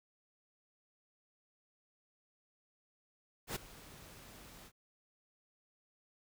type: noise with ADSR envelope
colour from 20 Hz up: pink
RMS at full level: -37 dBFS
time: 3.47-4.72 s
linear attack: 87 ms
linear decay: 11 ms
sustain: -18 dB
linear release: 61 ms
effects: none